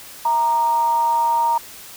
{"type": "tone with amplitude modulation", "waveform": "sine", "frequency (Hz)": 932.3, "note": "A#5", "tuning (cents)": 0, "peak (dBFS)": -13, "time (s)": [0.25, 1.58], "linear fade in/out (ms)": 5, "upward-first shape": "sine", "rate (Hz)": 273, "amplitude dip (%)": 40, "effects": ["white hiss -39 dBFS RMS until 1.96 s"]}